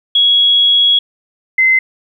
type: tone pair in turn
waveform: sine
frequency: 3332 / 2061 Hz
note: G#7 / C7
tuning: +5 / -27 cents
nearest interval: minor sixth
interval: 832 cents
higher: first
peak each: -7 dBFS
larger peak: neither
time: 0.15-0.99 / 1.58-1.79 s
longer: first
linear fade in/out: 5 ms
effects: 8-bit